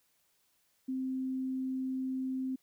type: tone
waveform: sine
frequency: 261 Hz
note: C4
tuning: 4 cents flat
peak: -32 dBFS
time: 0.88-2.56 s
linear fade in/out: 10 ms
effects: white hiss -73 dBFS RMS until 2.62 s